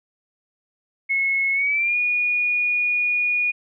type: tone with pitch glide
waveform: sine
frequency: 2183 to 2450 Hz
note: C#7 to D#7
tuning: -27 to -27 cents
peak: -18 dBFS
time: 1.09-3.52 s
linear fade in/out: 20 ms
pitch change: +200 cents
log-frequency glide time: 1.53-1.97 s
effects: none